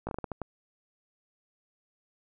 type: slowing click train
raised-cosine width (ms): 1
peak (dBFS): -20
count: 8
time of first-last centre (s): 0.07-0.417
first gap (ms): 18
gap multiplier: 1.33
effects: none